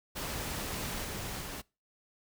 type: noise with level steps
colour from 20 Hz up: pink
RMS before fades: -37 / -39 / -41 dBFS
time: 0.15-1.62 s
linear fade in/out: 20 ms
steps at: 1.03 / 1.4 s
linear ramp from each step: 20 ms
effects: noise-tail reverb RT60 0.3 s tail -25 dB re dry